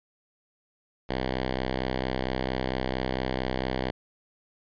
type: tone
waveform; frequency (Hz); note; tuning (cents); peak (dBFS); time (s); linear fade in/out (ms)
5% pulse; 64.4; C2; -27; -16; 1.09-3.91; 5
effects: resampled to 11025 Hz